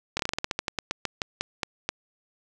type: slowing click train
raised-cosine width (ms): 0.2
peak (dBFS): -9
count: 18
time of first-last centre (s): 0.17-1.89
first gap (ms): 24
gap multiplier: 1.16
effects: none